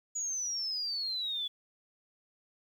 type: exponential sweep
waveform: sine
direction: down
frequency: 6890 to 3407 Hz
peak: -32 dBFS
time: 0.15-1.48 s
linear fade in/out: 10 ms
effects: 10-bit